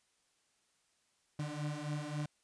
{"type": "beating tone pair", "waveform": "35% pulse", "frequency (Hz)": [146.83, 150.53], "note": ["D3", "D3"], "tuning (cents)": [0, 43], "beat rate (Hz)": 3.7, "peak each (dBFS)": [-39, -38], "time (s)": [1.39, 2.26], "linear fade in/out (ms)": 5, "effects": ["white hiss -75 dBFS RMS until 2.43 s", "resampled to 22050 Hz"]}